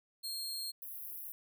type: tone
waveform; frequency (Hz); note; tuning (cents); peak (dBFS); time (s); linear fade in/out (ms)
sawtooth; 4233; C8; +19; -35; 0.23-0.72; 20
type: high-pass noise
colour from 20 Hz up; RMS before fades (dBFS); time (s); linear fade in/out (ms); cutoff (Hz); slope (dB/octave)
pink; -45; 0.82-1.32; 0; 11000; 96
effects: none